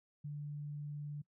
sine tone, 146.83 Hz, D3, in tune, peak -40 dBFS, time 0.24-1.22 s, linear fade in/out 10 ms, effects noise-tail reverb RT60 0.1 s tail -22 dB re dry

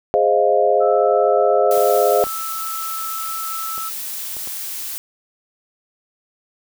sine chord, F minor seventh, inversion first, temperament equal, 415.3 / 523.3 / 622.3 / 698.5 Hz, Ab4 / C5 / Eb5 / F5, 0 / 0 / 0 / 0 cents, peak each -18 dBFS, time 0.14-2.24 s, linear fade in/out 0 ms
sine tone, 1315 Hz, E6, 5 cents flat, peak -26 dBFS, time 0.8-3.9 s, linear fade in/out 20 ms
blue noise, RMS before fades -28 dBFS, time 1.71-4.98 s, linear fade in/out 0 ms
clicks, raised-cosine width 1 ms, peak -23 dBFS, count 5, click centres 1.776 / 2.268 / 3.779 / 4.368 / 4.474 s
effects none

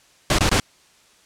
pink noise bursts, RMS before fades -17 dBFS, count 3, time 0.3-0.6 s, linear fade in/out 2 ms, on 86 ms, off 21 ms, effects white hiss -55 dBFS RMS until 1.25 s + low-pass 8000 Hz 12 dB/octave

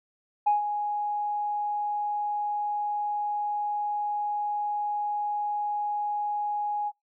sine tone with ADSR envelope, 830.6 Hz, G#5, in tune, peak -17 dBFS, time 0.46-6.92 s, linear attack 13 ms, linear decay 140 ms, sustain -9 dB, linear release 45 ms, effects noise-tail reverb RT60 0.2 s tail -26 dB re dry + tanh soft clip ceiling -14 dBFS

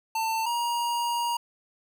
square tone pair in turn, 894 / 947.2 Hz, A5 / A#5, +27 / +27 cents, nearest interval minor second, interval 100 cents, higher second, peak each -26 dBFS, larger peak neither, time 0.15-0.46 / 0.46-1.37 s, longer second, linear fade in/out 5 ms, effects none

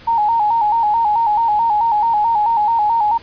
sine tone with vibrato, 880 Hz, A5, in tune, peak -12 dBFS, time 0.07-3.18 s, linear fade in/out 10 ms, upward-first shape square, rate 4.6 Hz, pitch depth 81 cents each way, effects pink hiss -41 dBFS RMS until 3.22 s + resampled to 11025 Hz

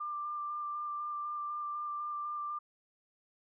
sine tone with vibrato, 1188 Hz, D6, 20 cents sharp, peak -35 dBFS, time 0-2.59 s, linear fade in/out 10 ms, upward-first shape square, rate 4 Hz, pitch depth 11 cents each way, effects none

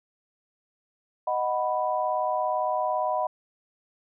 sine chord, B major, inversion first, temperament equal, 622.3 / 740 / 987.8 Hz, D#5 / F#5 / B5, 0 / 0 / 0 cents, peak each -28 dBFS, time 1.27-3.27 s, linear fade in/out 5 ms, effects none

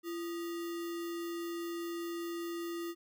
sine tone with sample-and-hold, 340 Hz, F4, 46 cents flat, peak -36 dBFS, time 0.03-2.95 s, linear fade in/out 50 ms, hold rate 1575 Hz, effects none

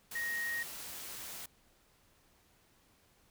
sine tone in noise, 1874 Hz, A#6, 9 cents sharp, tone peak -34 dBFS, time 0.15-0.63 s, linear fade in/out 5 ms, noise white, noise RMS -45 dBFS, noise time 0.11-1.46 s, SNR +8 dB, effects pink hiss -68 dBFS RMS until 3.3 s

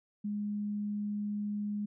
sine tone, 207.1 Hz, G#3, 5 cents flat, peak -32 dBFS, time 0.24-1.86 s, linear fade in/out 10 ms, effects none

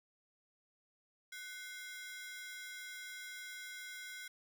sawtooth ring-modulated tone, 1807 Hz, A6, 46 cents sharp, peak -39 dBFS, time 1.32-4.28 s, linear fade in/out 5 ms, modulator 304 Hz, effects none

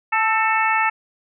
harmonic tone with a mistuned harmonic, 440.3 Hz, A4, 1 cent sharp, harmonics 2 / 3 / 4 / 5 / 6, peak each -20 / -22 / -23 / -24 / -25 dBFS, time 0.12-0.9 s, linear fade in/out 10 ms, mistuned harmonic 4, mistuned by +33 cents, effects none

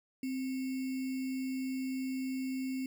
sine tone with sample-and-hold, 261.6 Hz, C4, in tune, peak -33 dBFS, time 0.23-2.86 s, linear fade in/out 2 ms, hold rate 2450 Hz, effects none

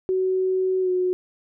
sine tone with pitch glide, 374.4 to 365.4 Hz, F#4 to F#4, +20 to -22 cents, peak -19 dBFS, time 0.09-1.13 s, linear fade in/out 0 ms, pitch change -42 cents, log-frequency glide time 0.81-0.9 s, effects none

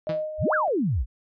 sine tone with tremolo, 618 Hz, D#5, 12 cents flat, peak -24 dBFS, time 0.07-0.68 s, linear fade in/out 0 ms, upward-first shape sine, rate 2.8 Hz, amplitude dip 60%
sawtooth tone with exponential decay, 162.8 Hz, E3, 21 cents flat, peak -23 dBFS, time 0.09-0.25 s, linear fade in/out 5 ms, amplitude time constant 33 ms
sine exponential two-way sweep, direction up then down, 46.25 to 1700 to 46.25 Hz, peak -21 dBFS, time 0.38-1.06 s, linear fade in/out 50 ms, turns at 0.54 s
effects resampled to 11025 Hz

